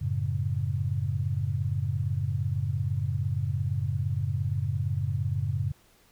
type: chord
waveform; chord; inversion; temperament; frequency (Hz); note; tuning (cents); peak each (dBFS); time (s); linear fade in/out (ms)
sine; F# minor; none; equal; 92.5 / 110 / 138.59; F#2 / A2 / C#3; 0 / 0 / 0; -30; 0.01-5.72; 10
effects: pink hiss -61 dBFS RMS until 6.11 s